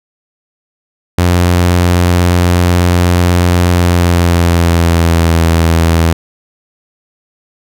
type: tone with pitch glide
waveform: sawtooth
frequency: 88.2 to 82.77 Hz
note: F2 to E2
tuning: +18 to +8 cents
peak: -3 dBFS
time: 1.18-6.13 s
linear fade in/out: 5 ms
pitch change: -110 cents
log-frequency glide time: 3.69-5.4 s
effects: none